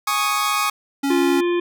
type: chord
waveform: sawtooth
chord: Ab suspended fourth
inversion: none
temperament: equal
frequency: 830.6 / 1108.7 / 1244.5 Hz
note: Ab5 / Db6 / Eb6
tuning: 0 / 0 / 0 cents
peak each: -23 / -18 / -18 dBFS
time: 0.07-0.7 s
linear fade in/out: 5 ms
type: tone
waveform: square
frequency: 278.1 Hz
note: C#4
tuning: 6 cents sharp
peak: -19 dBFS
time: 1.03-1.41 s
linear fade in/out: 10 ms
type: harmonic tone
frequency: 349.2 Hz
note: F4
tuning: in tune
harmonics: 1 / 3 / 5 / 7 / 9 / 10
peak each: -17 / -30 / -34 / -33 / -39 / -41 dBFS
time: 1.1-1.6 s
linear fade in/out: 5 ms
effects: none